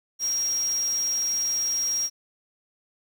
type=tone in noise; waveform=sine; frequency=5620 Hz; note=F8; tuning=10 cents sharp; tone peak=-23 dBFS; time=0.19-2.1 s; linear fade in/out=50 ms; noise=white; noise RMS=-40 dBFS; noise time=0.19-2.1 s; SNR=+14 dB; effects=none